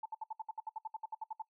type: tone bursts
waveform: sine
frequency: 880 Hz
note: A5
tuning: in tune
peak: -37 dBFS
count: 16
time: 0.03-1.421 s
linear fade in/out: 5 ms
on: 26 ms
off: 65 ms
effects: noise-tail reverb RT60 0.1 s tail -19 dB re dry